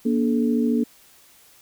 sine tone cluster, 236.6 / 290.4 / 433.2 Hz, A#3 / D4 / A4, +26 / -19 / -27 cents, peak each -19 / -25 / -27 dBFS, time 0.05-0.84 s, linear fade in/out 10 ms, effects white hiss -53 dBFS RMS until 1.61 s

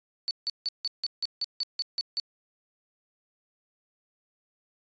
sine tone bursts, 4490 Hz, C#8, 21 cents sharp, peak -25 dBFS, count 11, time 0.28-2.199 s, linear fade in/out 0 ms, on 29 ms, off 160 ms, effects tanh soft clip ceiling -23 dBFS + resampled to 16000 Hz

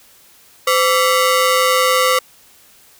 sawtooth ring-modulated tone, 835 Hz, G#5, 9 cents sharp, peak -5 dBFS, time 0.67-2.19 s, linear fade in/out 5 ms, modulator 323 Hz, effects white hiss -48 dBFS RMS until 2.99 s

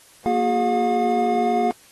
triangle tone cluster, 235 / 362.3 / 414.7 / 716 Hz, A#3 / F#4 / G#4 / F5, +14 / -36 / -3 / +43 cents, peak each -22 / -24 / -23 / -18 dBFS, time 0.26-1.71 s, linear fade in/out 0 ms, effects white hiss -51 dBFS RMS until 1.91 s + AAC 32 kbps

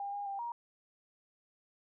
sine tone with pitch steps, 802 / 812 / 792 / 945 Hz, G5 / G#5 / G5 / A#5, +39 / -39 / +18 / +23 cents, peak -36 dBFS, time 0-0.52 s, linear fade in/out 2 ms, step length 130 ms, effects none

